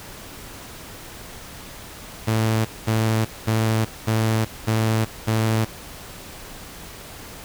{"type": "tone bursts", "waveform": "sawtooth", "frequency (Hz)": 110.8, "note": "A2", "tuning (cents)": 13, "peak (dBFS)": -14, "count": 6, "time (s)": [2.27, 5.65], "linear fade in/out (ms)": 10, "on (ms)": 380, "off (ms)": 220, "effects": ["pink hiss -39 dBFS RMS until 7.44 s"]}